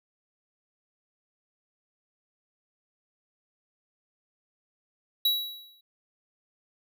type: tone with exponential decay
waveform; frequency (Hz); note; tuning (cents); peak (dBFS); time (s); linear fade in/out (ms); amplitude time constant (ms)
square; 3900; B7; -23; -20; 5.25-5.81; 5; 120
effects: none